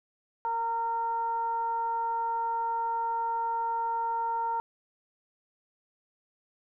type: tone with frequency modulation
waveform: sine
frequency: 920 Hz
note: A#5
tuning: 23 cents flat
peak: -27 dBFS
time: 0.45-4.6 s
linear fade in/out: 0 ms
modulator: 456 Hz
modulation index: 0.37
effects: none